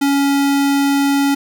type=tone; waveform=square; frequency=279.7 Hz; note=C#4; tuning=16 cents sharp; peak=-13 dBFS; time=0.01-1.35 s; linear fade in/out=10 ms; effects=none

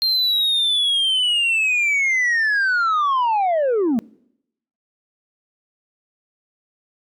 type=linear sweep; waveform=sine; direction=down; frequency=4200 to 211.7 Hz; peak=-13 dBFS; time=0.02-3.99 s; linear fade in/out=0 ms; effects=noise-tail reverb RT60 0.8 s tail -26 dB re dry + tanh soft clip ceiling -15 dBFS

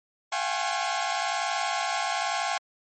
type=tone cluster; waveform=sawtooth; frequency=687 / 748 / 799 / 840 / 1082 Hz; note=F5 / F#5 / G5 / G#5 / C#6; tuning=-29 / +19 / +33 / +19 / -42 cents; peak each=-29 dBFS; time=0.32-2.58 s; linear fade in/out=5 ms; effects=MP3 32 kbps

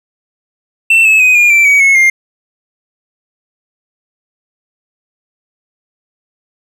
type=tone with pitch steps; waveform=triangle; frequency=2684 / 2594 / 2507 / 2423 / 2342 / 2263 / 2188 / 2114 Hz; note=E7 / E7 / D#7 / D#7 / D7 / C#7 / C#7 / C7; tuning=+31 / -28 / +12 / -47 / -5 / +35 / -23 / +17 cents; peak=-3 dBFS; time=0.9-2.1 s; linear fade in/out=5 ms; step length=150 ms; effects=none

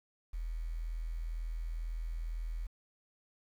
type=tone with quantisation; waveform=sine; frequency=41.03 Hz; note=E1; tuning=7 cents flat; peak=-35 dBFS; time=0.33-2.67 s; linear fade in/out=10 ms; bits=10; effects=none

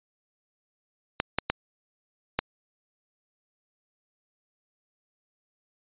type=clicks; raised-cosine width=0.3 ms; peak=-7 dBFS; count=4; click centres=1.201 / 1.386 / 1.5 / 2.39 s; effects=resampled to 8000 Hz

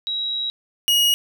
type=tone pair in turn; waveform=sine / 40% pulse; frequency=3857 / 2889 Hz; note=B7 / F#7; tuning=-42 / -42 cents; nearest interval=perfect fourth; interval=500 cents; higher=first; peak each=-22 / -14 dBFS; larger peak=second; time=0.07-0.5 / 0.88-1.14 s; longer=first; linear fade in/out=0 ms; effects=none

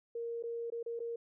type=tone with dropouts; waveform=sine; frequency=466.4 Hz; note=A#4; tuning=1 cent sharp; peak=-36 dBFS; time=0.15-1.16 s; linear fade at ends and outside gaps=5 ms; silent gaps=0.427-0.436 / 0.702-0.721 / 0.829-0.861 / 0.993-1.001 s; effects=none

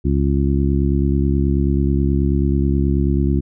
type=harmonic tone; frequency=69.3 Hz; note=C#2; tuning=in tune; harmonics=1 / 2 / 3 / 4 / 5; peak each=-17 / -20 / -22 / -23 / -24 dBFS; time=0.04-3.41 s; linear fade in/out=20 ms; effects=none

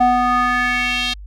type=tone with band-pass filter sweep; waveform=square; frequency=246.9 Hz; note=B3; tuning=in tune; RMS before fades=-17 dBFS; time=0-1.14 s; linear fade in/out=10 ms; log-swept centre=740 to 3600 Hz; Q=3; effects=added 50 Hz sine -32 dBFS peak until 1.26 s

